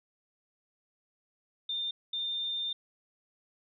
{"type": "tone bursts at uneven times", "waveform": "sine", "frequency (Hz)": 3608, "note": "A7", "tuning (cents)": 43, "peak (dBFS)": -31, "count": 2, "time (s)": [[1.69, 1.91], [2.13, 2.73]], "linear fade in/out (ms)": 5, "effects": []}